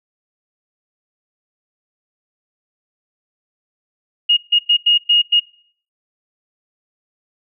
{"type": "tone bursts at uneven times", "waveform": "sine", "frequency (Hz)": 2864, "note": "F7", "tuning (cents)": 43, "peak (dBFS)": -9, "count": 6, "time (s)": [[4.29, 4.37], [4.52, 4.59], [4.69, 4.77], [4.86, 4.98], [5.09, 5.22], [5.32, 5.4]], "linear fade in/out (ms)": 10, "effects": ["noise-tail reverb RT60 0.5 s tail -20 dB re dry"]}